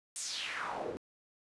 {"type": "noise with band-pass filter sweep", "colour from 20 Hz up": "pink", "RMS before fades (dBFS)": -39, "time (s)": [0.16, 0.97], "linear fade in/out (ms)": 0, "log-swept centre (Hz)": [8800, 330], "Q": 3, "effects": ["resampled to 24000 Hz"]}